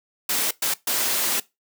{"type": "noise bursts at uneven times", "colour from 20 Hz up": "white", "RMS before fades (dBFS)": -23, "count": 3, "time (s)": [[0.29, 0.51], [0.62, 0.74], [0.87, 1.4]], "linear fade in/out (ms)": 5, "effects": ["noise-tail reverb RT60 0.2 s tail -20 dB re dry", "high-pass 200 Hz 12 dB/octave"]}